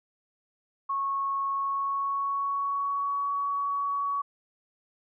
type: tone with pitch glide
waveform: sine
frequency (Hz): 1100 to 1126.4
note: C#6 to C#6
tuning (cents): -14 to +27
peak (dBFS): -26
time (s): 0.89-4.22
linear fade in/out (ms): 10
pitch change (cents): +41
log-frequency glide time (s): 1.5-3.27
effects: none